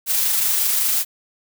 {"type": "noise with amplitude modulation", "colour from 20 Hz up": "blue", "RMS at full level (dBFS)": -18, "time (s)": [0.06, 1.05], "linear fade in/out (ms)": 50, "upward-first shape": "sine", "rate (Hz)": 25.4, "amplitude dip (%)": 25, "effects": []}